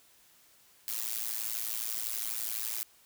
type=noise with amplitude modulation; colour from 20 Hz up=blue; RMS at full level=-31 dBFS; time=0.88-2.83 s; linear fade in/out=0 ms; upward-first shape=sine; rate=112 Hz; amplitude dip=100%; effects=white hiss -62 dBFS RMS until 3.05 s